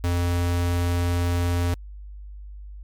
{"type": "tone", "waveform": "square", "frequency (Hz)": 87.31, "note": "F2", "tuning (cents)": 0, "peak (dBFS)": -21, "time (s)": [0.04, 1.74], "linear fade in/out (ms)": 0, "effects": ["added 50 Hz sine -36 dBFS peak until 2.83 s", "MP3 96 kbps"]}